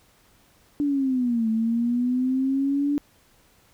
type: linear two-way sweep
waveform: sine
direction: down then up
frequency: 293.7 to 220 to 291.3 Hz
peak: -20 dBFS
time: 0.8-2.98 s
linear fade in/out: 0 ms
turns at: 1.49 s
effects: pink hiss -59 dBFS RMS until 3.73 s